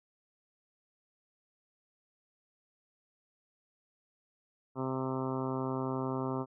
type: harmonic tone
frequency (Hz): 131.2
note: C3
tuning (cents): +5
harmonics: 1 / 2 / 3 / 4 / 5 / 6 / 7 / 8 / 9 / 10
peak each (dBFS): -38 / -36 / -38 / -43 / -44 / -47 / -43 / -45 / -45 / -49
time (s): 4.75-6.46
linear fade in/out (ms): 50
effects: none

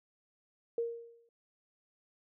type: tone with exponential decay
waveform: sine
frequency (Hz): 466.2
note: A#4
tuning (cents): 0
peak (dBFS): -28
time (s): 0.78-1.29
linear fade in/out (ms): 2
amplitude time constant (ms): 110
effects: none

